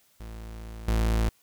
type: tone with level steps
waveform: 40% pulse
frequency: 55.5 Hz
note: A1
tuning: 16 cents sharp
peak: -37 / -21 dBFS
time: 0.2-1.29 s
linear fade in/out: 5 ms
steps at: 0.88 s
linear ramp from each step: 2 ms
effects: white hiss -64 dBFS RMS until 1.42 s